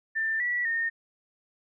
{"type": "tone with pitch steps", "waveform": "sine", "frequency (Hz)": [1785, 1947, 1833], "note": ["A6", "B6", "A#6"], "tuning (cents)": [24, -25, -30], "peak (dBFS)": -25, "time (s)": [0.15, 0.9], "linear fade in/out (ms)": 20, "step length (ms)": 250, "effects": []}